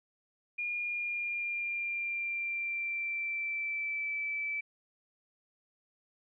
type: tone with pitch glide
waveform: sine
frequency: 2423 to 2315 Hz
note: D#7 to D7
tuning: -47 to -25 cents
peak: -32 dBFS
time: 0.58-4.61 s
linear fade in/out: 10 ms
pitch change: -78 cents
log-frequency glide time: 0.81-4.11 s
effects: none